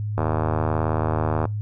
click train, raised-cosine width 1 ms, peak -9 dBFS, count 101, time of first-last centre 0.18-1.454 s, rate 78.5 Hz, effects noise-tail reverb RT60 0.2 s tail -23 dB re dry + added 105 Hz sine -24 dBFS peak until 1.61 s

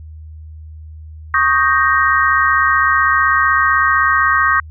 sine chord, Eb dominant seventh, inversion third, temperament equal, 1108.7 / 1244.5 / 1568 / 1864.7 Hz, Db6 / Eb6 / G6 / Bb6, 0 / 0 / 0 / 0 cents, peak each -16 dBFS, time 1.34-4.6 s, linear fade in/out 2 ms, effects added 78 Hz sine -31 dBFS peak until 4.7 s

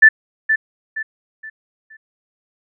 sine tone with echo, 1760 Hz, A6, in tune, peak -3 dBFS, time 0.02-0.09 s, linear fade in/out 10 ms, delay 470 ms, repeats 4, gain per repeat -9 dB, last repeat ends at 1.97 s, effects none

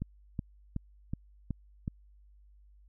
click train, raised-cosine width 5 ms, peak -21 dBFS, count 6, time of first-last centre 0.02-1.879 s, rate 2.69 Hz, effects added 50 Hz sine -56 dBFS peak until 2.88 s

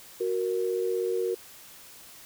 sine tone pair together, 369.8 / 466.2 Hz, F#4 / A#4, -1 / 0 cents, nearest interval major third, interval 401 cents, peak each -28 dBFS, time 0.2-1.35 s, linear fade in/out 10 ms, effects white hiss -49 dBFS RMS until 2.25 s

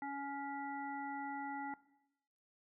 harmonic tone, 280.2 Hz, C#4, 19 cents sharp, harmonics 1 / 3 / 5 / 7, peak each -45 / -42 / -52 / -50 dBFS, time 0.02-1.74 s, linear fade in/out 2 ms, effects noise-tail reverb RT60 0.9 s tail -18 dB re dry

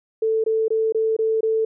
sine tone bursts, 442.9 Hz, A4, 11 cents sharp, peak -17 dBFS, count 6, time 0.22-1.65 s, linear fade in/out 5 ms, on 220 ms, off 22 ms, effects none

